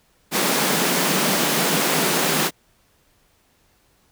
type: high-pass noise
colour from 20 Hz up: pink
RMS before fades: -20 dBFS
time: 0.31-2.51 s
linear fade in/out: 50 ms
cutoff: 150 Hz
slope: 96 dB/octave
effects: pink hiss -61 dBFS RMS until 4.11 s